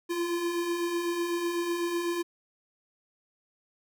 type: beating tone pair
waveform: square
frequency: 337.4 / 345.4 Hz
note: E4 / F4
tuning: +40 / -19 cents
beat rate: 8 Hz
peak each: -38 / -29 dBFS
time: 0.09-2.23 s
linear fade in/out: 20 ms
effects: none